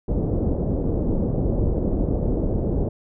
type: low-pass noise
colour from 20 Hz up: pink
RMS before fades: -22 dBFS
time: 0.08-2.89 s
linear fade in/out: 5 ms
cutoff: 530 Hz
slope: 24 dB/octave
effects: none